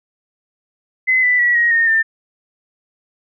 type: tone with pitch steps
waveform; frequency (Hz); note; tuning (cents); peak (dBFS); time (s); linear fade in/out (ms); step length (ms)
sine; 2037 / 1985.9 / 1936 / 1887.5 / 1840.1 / 1793.9; C7 / B6 / B6 / A#6 / A#6 / A6; -47 / +9 / -35 / +21 / -23 / +33; -11; 1.07-2.03; 20; 160
effects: none